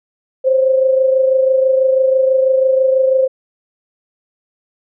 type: tone pair together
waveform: sine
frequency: 523 / 549.1 Hz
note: C5 / C#5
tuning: -1 / -17 cents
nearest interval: minor second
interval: 84 cents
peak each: -10 / -19 dBFS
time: 0.44-3.28 s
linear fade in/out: 20 ms
effects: none

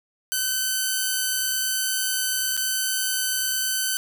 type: tone with dropouts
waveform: 5% pulse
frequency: 1523 Hz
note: F#6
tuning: 50 cents sharp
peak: -11 dBFS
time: 0.32-3.97 s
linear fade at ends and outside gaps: 0 ms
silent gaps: 2.567-2.575 s
effects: none

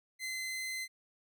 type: tone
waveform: sawtooth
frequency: 2057 Hz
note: C7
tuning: 30 cents flat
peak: -33 dBFS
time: 0.19-0.88 s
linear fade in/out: 50 ms
effects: none

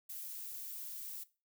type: noise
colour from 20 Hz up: violet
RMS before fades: -45 dBFS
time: 0.09-1.24 s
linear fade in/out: 10 ms
effects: noise-tail reverb RT60 0.3 s tail -18 dB re dry

